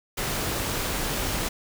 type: noise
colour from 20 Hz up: pink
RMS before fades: -28 dBFS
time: 0.17-1.49 s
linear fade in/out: 10 ms
effects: none